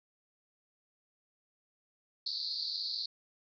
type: band-pass noise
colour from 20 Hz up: white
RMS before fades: -37 dBFS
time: 2.26-3.06 s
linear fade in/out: 5 ms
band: 4100 to 4700 Hz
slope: 96 dB/octave
effects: none